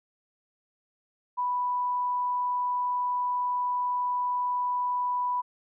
sine tone, 987.8 Hz, B5, in tune, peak -25 dBFS, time 1.37-5.42 s, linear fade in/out 20 ms, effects none

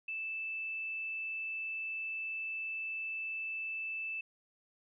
sine tone, 2637 Hz, E7, in tune, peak -36 dBFS, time 0.08-4.21 s, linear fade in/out 5 ms, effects none

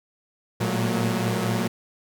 sawtooth tone cluster, 112.6 / 117 / 184.2 / 215.6 / 235.3 Hz, A2 / A#2 / F#3 / A3 / A#3, +40 / +7 / -7 / -35 / +16 cents, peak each -28 / -23 / -23 / -26 / -27 dBFS, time 0.6-1.68 s, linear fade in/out 10 ms, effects none

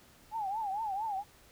sine tone with vibrato, 830.6 Hz, G#5, in tune, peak -32 dBFS, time 0.31-1.24 s, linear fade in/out 50 ms, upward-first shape triangle, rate 4.4 Hz, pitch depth 180 cents each way, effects pink hiss -60 dBFS RMS until 1.51 s

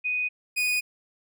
sine / 40% pulse tone pair in turn, 2489 / 2478 Hz, D#7 / D#7, 0 / -8 cents, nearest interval unison, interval 8 cents, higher first, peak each -24 / -22 dBFS, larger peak second, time 0.04-0.29 / 0.56-0.81 s, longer neither, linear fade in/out 20 ms, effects none

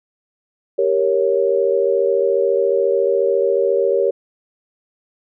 sine chord, G diminished, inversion none, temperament equal, 392 / 466.2 / 554.4 Hz, G4 / Bb4 / Db5, 0 / 0 / 0 cents, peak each -18 dBFS, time 0.78-4.11 s, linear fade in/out 10 ms, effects none

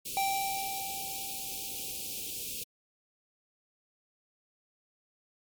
white band-stop noise, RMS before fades -38 dBFS, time 0.05-2.64 s, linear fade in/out 10 ms, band 550 to 2400 Hz, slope 96 dB/octave
square tone with exponential decay, 782 Hz, G5, 4 cents flat, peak -27 dBFS, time 0.17-2.43 s, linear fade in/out 0 ms, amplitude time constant 490 ms
effects MP3 96 kbps

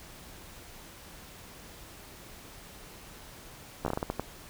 slowing click train, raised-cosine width 1 ms, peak -16 dBFS, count 9, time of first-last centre 3.85-4.196 s, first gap 13 ms, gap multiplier 1.33, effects pink hiss -49 dBFS RMS until 4.49 s

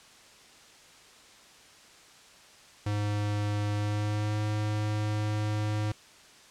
square tone with pitch glide, 103.83 to 105.95 Hz, G#2 to G#2, 0 to +35 cents, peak -28 dBFS, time 2.86-5.92 s, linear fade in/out 5 ms, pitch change +35 cents, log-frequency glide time 3.75-4.4 s, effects white hiss -54 dBFS RMS until 6.5 s + low-pass 7000 Hz 12 dB/octave

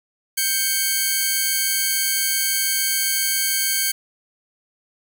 5% pulse tone pair together, 1567.7 / 2217 Hz, G6 / C#7, 0 / 0 cents, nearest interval tritone, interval 600 cents, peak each -11 dBFS, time 0.37-3.92 s, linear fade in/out 10 ms, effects none

